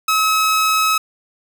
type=tone; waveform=sawtooth; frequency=1284 Hz; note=E6; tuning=46 cents flat; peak=-10 dBFS; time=0.08-0.98 s; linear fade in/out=5 ms; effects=none